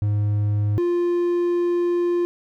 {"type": "tone pair in turn", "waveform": "triangle", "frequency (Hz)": [103.83, 349.2], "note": ["G#2", "F4"], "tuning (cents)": [0, 0], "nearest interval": "octave + major sixth", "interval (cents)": 2100, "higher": "second", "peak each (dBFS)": -16, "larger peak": "neither", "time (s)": [[0.02, 0.78], [0.78, 2.25]], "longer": "second", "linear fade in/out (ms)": 0, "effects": []}